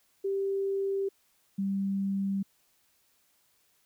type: tone pair in turn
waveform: sine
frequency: 392 / 196 Hz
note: G4 / G3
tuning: 0 / 0 cents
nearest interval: octave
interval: 1200 cents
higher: first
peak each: -27 dBFS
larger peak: neither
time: 0.24-1.09 / 1.58-2.43 s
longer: neither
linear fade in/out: 10 ms
effects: white hiss -69 dBFS RMS until 3.85 s